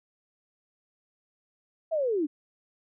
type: linear sweep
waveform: sine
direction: down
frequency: 670 to 275.1 Hz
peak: -24 dBFS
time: 1.91-2.27 s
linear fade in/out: 20 ms
effects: none